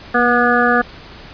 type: harmonic tone with a mistuned harmonic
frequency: 242.5 Hz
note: B3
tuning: 31 cents flat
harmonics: 1 / 2 / 3 / 5 / 6 / 7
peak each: -18 / -18 / -18 / -18 / -18 / -18 dBFS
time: 0.14-0.82 s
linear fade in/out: 10 ms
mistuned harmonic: 1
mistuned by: -21 cents
effects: pink hiss -37 dBFS RMS until 1.33 s + resampled to 11025 Hz

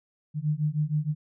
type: beating tone pair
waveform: sine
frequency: 148.1 / 154.5 Hz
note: D3 / D#3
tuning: +15 / -12 cents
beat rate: 6.4 Hz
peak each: -27 dBFS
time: 0.34-1.15 s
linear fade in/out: 50 ms
effects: none

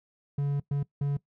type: tone bursts at uneven times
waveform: triangle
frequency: 142.1 Hz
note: C#3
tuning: 43 cents sharp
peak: -23 dBFS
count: 3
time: 0.38-0.6 / 0.71-0.83 / 1.01-1.17 s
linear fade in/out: 5 ms
effects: noise-tail reverb RT60 0.1 s tail -20 dB re dry

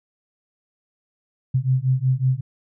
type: beating tone pair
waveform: sine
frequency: 127.4 / 132.8 Hz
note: C3 / C3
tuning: -46 / +26 cents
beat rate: 5.4 Hz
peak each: -20 dBFS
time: 1.54-2.41 s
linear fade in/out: 10 ms
effects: none

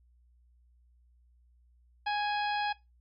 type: harmonic tone with a mistuned harmonic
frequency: 829 Hz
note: G#5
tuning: 3 cents flat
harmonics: 1 / 2 / 3 / 4 / 5 / 6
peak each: -30 / -36 / -40 / -42 / -44 / -46 dBFS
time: 2.06-2.73 s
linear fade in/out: 10 ms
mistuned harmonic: 3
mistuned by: +20 cents
effects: noise-tail reverb RT60 0.2 s tail -19 dB re dry + added 60 Hz sine -61 dBFS peak until 3 s

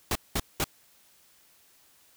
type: noise bursts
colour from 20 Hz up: pink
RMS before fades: -27 dBFS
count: 3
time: 0.11-0.642 s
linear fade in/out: 2 ms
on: 44 ms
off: 200 ms
effects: white hiss -61 dBFS RMS until 2.16 s

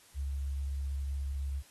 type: tone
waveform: sine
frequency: 69.3 Hz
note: C#2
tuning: in tune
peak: -32 dBFS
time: 0.14-1.63 s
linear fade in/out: 50 ms
effects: white hiss -60 dBFS RMS until 1.7 s + AAC 32 kbps

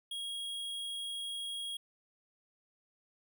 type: tone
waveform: square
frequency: 3288 Hz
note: G#7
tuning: 18 cents flat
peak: -38 dBFS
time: 0.11-1.77 s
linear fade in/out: 5 ms
effects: none

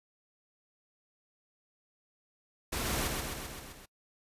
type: noise with echo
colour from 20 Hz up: pink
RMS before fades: -34 dBFS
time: 2.72-3.08 s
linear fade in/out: 10 ms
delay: 130 ms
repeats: 6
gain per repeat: -3 dB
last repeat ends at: 3.86 s
effects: noise-tail reverb RT60 0.1 s tail -24 dB re dry + resampled to 32000 Hz

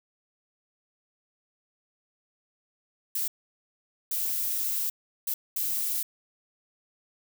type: noise bursts at uneven times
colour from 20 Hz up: violet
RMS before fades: -29 dBFS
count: 4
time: 3.15-3.28 / 4.11-4.9 / 5.27-5.34 / 5.56-6.03 s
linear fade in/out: 5 ms
effects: none

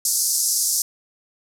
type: band-pass noise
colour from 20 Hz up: pink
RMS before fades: -21 dBFS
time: 0.05-0.82 s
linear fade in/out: 2 ms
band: 5100 to 13000 Hz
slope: 48 dB/octave
effects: none

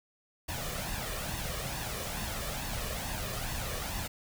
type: noise with flanger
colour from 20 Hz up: pink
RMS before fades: -36 dBFS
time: 0.48-4.08 s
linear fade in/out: 10 ms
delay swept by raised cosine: 1.1 to 1.72 ms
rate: 2.3 Hz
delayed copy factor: +0.55
effects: none

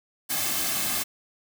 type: noise with comb filter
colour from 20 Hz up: white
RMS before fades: -27 dBFS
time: 0.29-1.04 s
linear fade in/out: 20 ms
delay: 2.1 ms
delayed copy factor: -0.7
effects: none

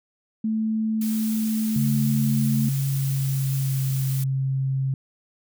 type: tone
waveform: sine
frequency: 219.5 Hz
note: A3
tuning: 4 cents flat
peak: -21 dBFS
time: 0.44-2.69 s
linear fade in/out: 5 ms
type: noise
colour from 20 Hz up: blue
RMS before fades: -35 dBFS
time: 1.01-4.24 s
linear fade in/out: 5 ms
type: tone with pitch glide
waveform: sine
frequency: 139.9 to 133.97 Hz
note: C#3 to C3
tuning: +16 to +41 cents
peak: -21 dBFS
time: 1.76-4.94 s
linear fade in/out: 2 ms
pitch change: -75 cents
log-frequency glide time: 1.96-3.9 s
effects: none

